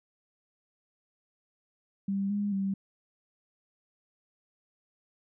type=tone with pitch steps; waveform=sine; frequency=196.9 / 204.3 / 194.9 Hz; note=G3 / G#3 / G3; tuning=+8 / -28 / -10 cents; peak=-27 dBFS; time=2.08-2.74 s; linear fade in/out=5 ms; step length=220 ms; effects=none